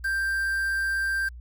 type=tone with quantisation; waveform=triangle; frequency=1577 Hz; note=G6; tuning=10 cents sharp; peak=-22 dBFS; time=0.04-1.29 s; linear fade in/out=10 ms; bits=7; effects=added 60 Hz sine -39 dBFS peak until 1.4 s